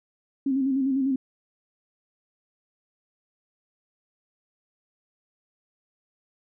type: tone with vibrato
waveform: sine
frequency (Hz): 268.1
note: C4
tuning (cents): +42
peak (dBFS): -21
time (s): 0.46-1.16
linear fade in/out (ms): 5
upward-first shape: square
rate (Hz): 10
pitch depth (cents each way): 45
effects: none